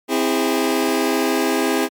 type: chord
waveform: sawtooth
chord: C augmented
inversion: none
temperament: just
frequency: 261.6 / 327 / 408.8 Hz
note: C4 / E4 / G#4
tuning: 0 / -14 / -27 cents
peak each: -17 dBFS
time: 0.08-1.89 s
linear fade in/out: 50 ms
effects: MP3 96 kbps